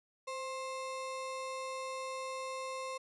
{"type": "ring-modulated tone", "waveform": "square", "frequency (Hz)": 791, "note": "G5", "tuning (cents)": 15, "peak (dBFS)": -36, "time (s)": [0.27, 2.98], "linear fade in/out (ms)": 10, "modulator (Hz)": 270, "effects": ["resampled to 24000 Hz"]}